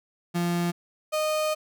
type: tone pair in turn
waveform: 35% pulse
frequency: 173.1 / 616.9 Hz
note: F3 / D#5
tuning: -15 / -15 cents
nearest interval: octave + minor seventh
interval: 2200 cents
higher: second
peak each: -22 dBFS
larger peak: neither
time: 0.34-0.72 / 1.12-1.55 s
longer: second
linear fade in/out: 20 ms
effects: none